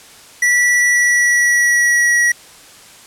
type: tone with pitch glide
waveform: square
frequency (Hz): 1953 to 1919.4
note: B6 to B6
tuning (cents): -20 to -50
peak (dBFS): -11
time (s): 0.42-2.32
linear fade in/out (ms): 5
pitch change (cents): -30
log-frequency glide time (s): 0.76-2.18
effects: white hiss -41 dBFS RMS until 3.06 s + low-pass 10000 Hz 12 dB/octave